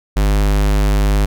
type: tone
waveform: square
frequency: 50.6 Hz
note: G#1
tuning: 44 cents flat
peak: -12 dBFS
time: 0.16-1.26 s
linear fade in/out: 10 ms
effects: none